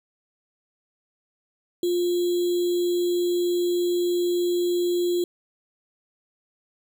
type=tone with sample-and-hold; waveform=sine; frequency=351.8 Hz; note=F4; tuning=13 cents sharp; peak=-20 dBFS; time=1.83-5.24 s; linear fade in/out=2 ms; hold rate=3675 Hz; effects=none